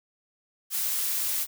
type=noise; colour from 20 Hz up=blue; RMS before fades=-28 dBFS; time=0.7-1.47 s; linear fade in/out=50 ms; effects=none